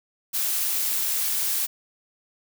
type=noise; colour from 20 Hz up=blue; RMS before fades=-25 dBFS; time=0.33-1.67 s; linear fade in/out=20 ms; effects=none